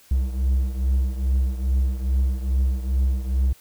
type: beating tone pair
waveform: triangle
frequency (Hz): 64.4 / 66.8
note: C2 / C2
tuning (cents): -27 / +36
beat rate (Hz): 2.4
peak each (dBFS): -18 / -23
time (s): 0.11-3.53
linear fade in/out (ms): 5
effects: white hiss -53 dBFS RMS until 3.6 s